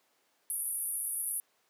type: band-pass noise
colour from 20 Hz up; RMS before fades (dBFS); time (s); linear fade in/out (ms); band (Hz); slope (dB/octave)
pink; -35; 0.5-1.4; 0; 9600 to 12000; 96
effects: pink hiss -71 dBFS RMS until 1.69 s + high-pass 400 Hz 12 dB/octave